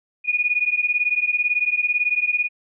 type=beating tone pair; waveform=sine; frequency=2447 / 2465 Hz; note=D#7 / D#7; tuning=-29 / -17 cents; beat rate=18 Hz; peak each=-21 dBFS; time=0.24-2.49 s; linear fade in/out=50 ms; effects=none